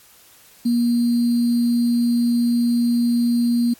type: tone with sample-and-hold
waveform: sine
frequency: 238 Hz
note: A#3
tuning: 36 cents sharp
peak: -15 dBFS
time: 0.65-3.74 s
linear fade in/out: 10 ms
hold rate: 4410 Hz
effects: white hiss -50 dBFS RMS until 3.79 s + AAC 64 kbps